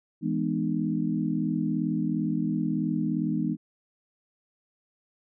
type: chord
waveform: sine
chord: E major seventh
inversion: none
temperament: equal with one note detuned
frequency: 164.81 / 207.7 / 246.9 / 304.7 Hz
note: E3 / G#3 / B3 / D#4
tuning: 0 / 0 / 0 / -36 cents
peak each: -30 dBFS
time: 0.21-3.57 s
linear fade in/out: 50 ms
effects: none